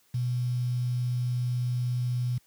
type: tone with quantisation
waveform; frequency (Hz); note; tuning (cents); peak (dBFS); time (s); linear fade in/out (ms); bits
sine; 123.47; B2; 0; -25; 0.14-2.38; 5; 8
effects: white hiss -65 dBFS RMS until 2.46 s + high-pass 60 Hz 12 dB/octave